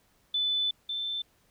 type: tone pair in turn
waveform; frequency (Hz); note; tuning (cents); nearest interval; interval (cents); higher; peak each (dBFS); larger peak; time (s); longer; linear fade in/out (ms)
sine; 3501 / 3542; A7 / A7; -9 / +11; unison; 20; second; -25 / -30; first; 0.34-0.71 / 0.89-1.22; first; 5
effects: pink hiss -67 dBFS RMS until 1.5 s